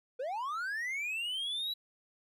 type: linear sweep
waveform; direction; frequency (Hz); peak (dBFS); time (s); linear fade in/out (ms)
triangle; up; 472.6 to 3951; -32; 0.19-1.74; 10
effects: none